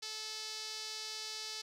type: tone with band-pass filter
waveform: sawtooth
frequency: 435.4 Hz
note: A4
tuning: 18 cents flat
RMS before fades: -43 dBFS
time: 0.02-1.62 s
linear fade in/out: 10 ms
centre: 4800 Hz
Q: 2.9
effects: none